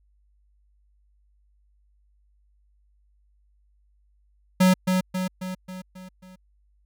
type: tone with echo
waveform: square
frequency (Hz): 185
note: F#3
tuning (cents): 0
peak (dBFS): -15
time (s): 4.6-4.74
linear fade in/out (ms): 10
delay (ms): 270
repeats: 6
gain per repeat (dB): -5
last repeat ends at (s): 6.36
effects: added 50 Hz sine -60 dBFS peak until 6.85 s